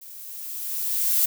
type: noise with level ramp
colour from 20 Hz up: violet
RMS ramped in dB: -43 to -19 dBFS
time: 0.01-1.26 s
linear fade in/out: 10 ms
effects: none